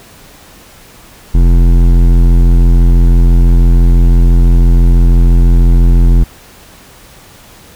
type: tone with hard clipping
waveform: sine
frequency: 43 Hz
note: F1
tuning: 26 cents flat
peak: -5 dBFS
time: 1.34-6.24 s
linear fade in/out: 10 ms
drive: 13 dB
effects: pink hiss -38 dBFS RMS until 7.75 s